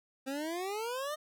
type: exponential sweep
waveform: 25% pulse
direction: up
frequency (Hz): 261.4 to 621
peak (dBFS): -31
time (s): 0.26-1.16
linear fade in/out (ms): 20
effects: none